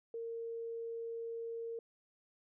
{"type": "tone", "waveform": "sine", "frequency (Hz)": 460, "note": "A#4", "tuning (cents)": -23, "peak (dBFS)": -39, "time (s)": [0.14, 1.79], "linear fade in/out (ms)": 2, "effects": []}